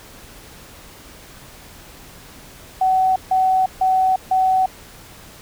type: tone bursts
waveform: sine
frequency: 753 Hz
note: F#5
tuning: 30 cents sharp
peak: -13 dBFS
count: 4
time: 2.81-4.66 s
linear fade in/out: 5 ms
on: 350 ms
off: 150 ms
effects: pink hiss -42 dBFS RMS until 5.41 s